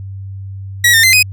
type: tone with pitch steps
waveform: sawtooth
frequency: 1919 / 1814 / 2067 / 2505 Hz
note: A#6 / A#6 / C7 / D#7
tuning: +50 / -48 / -22 / +11 cents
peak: -3 dBFS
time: 0.84-1.228 s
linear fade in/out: 5 ms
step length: 97 ms
effects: added 97 Hz sine -24 dBFS peak until 1.32 s